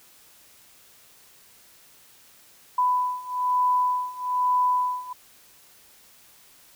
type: beating tone pair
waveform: sine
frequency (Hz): 996 / 997.1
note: B5 / B5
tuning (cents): +14 / +16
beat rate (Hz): 1.1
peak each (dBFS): -25 / -23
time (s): 2.78-5.13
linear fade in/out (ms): 5
effects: white hiss -54 dBFS RMS until 6.75 s